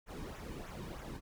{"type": "noise with flanger", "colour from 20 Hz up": "brown", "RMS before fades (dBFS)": -45, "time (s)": [0.06, 1.21], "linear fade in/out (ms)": 50, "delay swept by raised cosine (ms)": [0.21, 1.51], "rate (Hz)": 3.2, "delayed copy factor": -0.65, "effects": []}